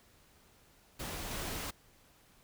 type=noise with level steps; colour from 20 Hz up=pink; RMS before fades=-41 / -39 dBFS; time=0.99-1.71 s; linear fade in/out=10 ms; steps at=1.31 s; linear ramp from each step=2 ms; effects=pink hiss -64 dBFS RMS until 2.43 s